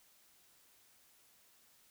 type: silence
effects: white hiss -67 dBFS RMS until 1.9 s